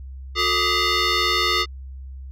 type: tone with frequency modulation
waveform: sine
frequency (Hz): 1174.7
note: D6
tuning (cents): 0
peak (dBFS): -15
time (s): 0.35-1.66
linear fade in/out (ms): 50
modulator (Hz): 811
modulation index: 4.6
effects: tanh soft clip ceiling -16 dBFS + added 66 Hz sine -33 dBFS peak until 2.31 s